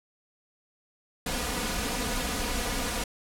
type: noise with comb filter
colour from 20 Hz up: pink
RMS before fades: -30 dBFS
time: 1.26-3.04 s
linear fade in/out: 5 ms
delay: 4.1 ms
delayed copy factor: +0.7
effects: low-pass 12000 Hz 12 dB/octave